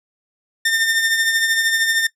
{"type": "tone with tremolo", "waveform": "sawtooth", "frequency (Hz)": 1808, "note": "A6", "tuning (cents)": 47, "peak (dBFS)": -10, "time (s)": [0.65, 2.07], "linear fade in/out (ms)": 5, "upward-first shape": "triangle", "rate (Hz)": 13, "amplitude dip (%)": 55, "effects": ["noise-tail reverb RT60 0.1 s tail -20 dB re dry", "low-pass 12000 Hz 12 dB/octave"]}